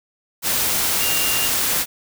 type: tone in noise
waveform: sine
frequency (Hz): 2793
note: F7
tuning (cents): -1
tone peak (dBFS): -25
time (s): 0.98-1.51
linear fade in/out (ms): 50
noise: white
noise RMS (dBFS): -20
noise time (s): 0.42-1.86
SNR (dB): -8
effects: none